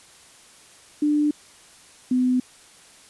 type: tone pair in turn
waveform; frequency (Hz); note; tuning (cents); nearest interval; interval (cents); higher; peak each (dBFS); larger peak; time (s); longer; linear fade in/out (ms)
sine; 297.1 / 252.5; D4 / B3; +20 / +39; minor third; 281; first; -17; neither; 1.02-1.31 / 2.11-2.4; neither; 5
effects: white hiss -50 dBFS RMS until 3.09 s + resampled to 24000 Hz